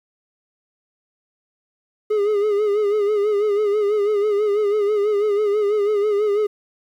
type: tone with vibrato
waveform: triangle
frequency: 415.3 Hz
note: G#4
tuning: in tune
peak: -14 dBFS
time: 2.1-6.47 s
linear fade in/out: 10 ms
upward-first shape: sine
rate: 6.1 Hz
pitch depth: 63 cents each way
effects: 9-bit